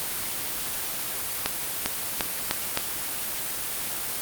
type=accelerating click train; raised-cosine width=0.2 ms; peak=-5 dBFS; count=5; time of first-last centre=1.46-2.774 s; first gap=400 ms; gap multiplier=0.87; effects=white hiss -30 dBFS RMS until 4.21 s + Opus 32 kbps